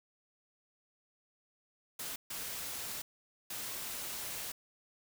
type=noise bursts at uneven times; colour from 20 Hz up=white; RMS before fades=-41 dBFS; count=3; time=1.99-2.16 / 2.3-3.02 / 3.5-4.52 s; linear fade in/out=5 ms; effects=none